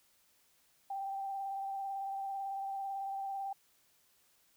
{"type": "tone with vibrato", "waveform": "sine", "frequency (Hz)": 784, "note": "G5", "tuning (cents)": 0, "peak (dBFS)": -36, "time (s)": [0.9, 3.53], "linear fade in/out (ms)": 5, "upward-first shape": "sine", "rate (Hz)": 18, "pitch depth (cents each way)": 20, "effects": ["white hiss -70 dBFS RMS until 4.56 s"]}